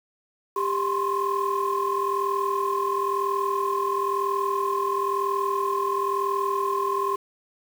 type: tone cluster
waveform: sine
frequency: 397 / 1035 / 1076 Hz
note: G4 / C6 / C6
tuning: +22 / -19 / +48 cents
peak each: -26 dBFS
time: 0.56-7.16 s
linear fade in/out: 5 ms
effects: tanh soft clip ceiling -15 dBFS + 7-bit